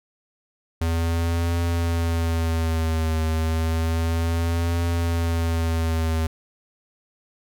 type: tone with vibrato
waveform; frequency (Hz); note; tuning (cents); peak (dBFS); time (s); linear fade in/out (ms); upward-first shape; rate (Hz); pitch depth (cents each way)
square; 82.41; E2; 0; -21; 0.81-6.27; 5; triangle; 0.31; 59
effects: none